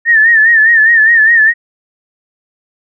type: tone with vibrato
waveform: sine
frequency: 1802 Hz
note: A6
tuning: 41 cents sharp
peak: -4 dBFS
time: 0.05-1.54 s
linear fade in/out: 50 ms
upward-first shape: sine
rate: 4.9 Hz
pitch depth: 80 cents each way
effects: none